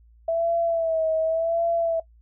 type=tone with vibrato; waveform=sine; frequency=657 Hz; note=E5; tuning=6 cents flat; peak=-20 dBFS; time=0.28-2 s; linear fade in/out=5 ms; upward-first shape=sine; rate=0.89 Hz; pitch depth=50 cents each way; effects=noise-tail reverb RT60 0.1 s tail -19 dB re dry + added 57 Hz sine -51 dBFS peak until 2.21 s